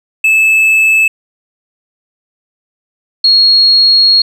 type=tone pair in turn; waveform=triangle / sine; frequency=2614 / 4299 Hz; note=E7 / C8; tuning=-15 / +46 cents; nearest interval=major sixth; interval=861 cents; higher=second; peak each=-4 dBFS; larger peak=neither; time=0.24-1.08 / 3.24-4.22 s; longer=second; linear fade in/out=5 ms; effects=none